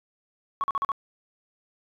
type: tone bursts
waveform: sine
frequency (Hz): 1108.7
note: C#6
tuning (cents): 0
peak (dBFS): -22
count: 5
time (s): 0.61-0.918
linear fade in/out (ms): 0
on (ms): 28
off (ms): 42
effects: tanh soft clip ceiling -18 dBFS